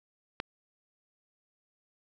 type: click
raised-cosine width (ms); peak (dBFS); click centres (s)
0.3; -16; 0.401
effects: none